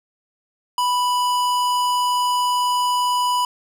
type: tone with hard clipping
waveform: sine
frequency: 987.8 Hz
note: B5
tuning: in tune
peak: -19 dBFS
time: 0.78-3.45 s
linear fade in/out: 2 ms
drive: 18 dB
effects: none